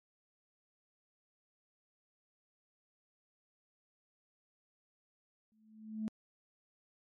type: tone with exponential growth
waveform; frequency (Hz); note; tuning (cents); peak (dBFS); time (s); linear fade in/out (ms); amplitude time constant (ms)
sine; 217.5; A3; -20; -31; 5.52-6.08; 0; 120
effects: tanh soft clip ceiling -29 dBFS + MP3 48 kbps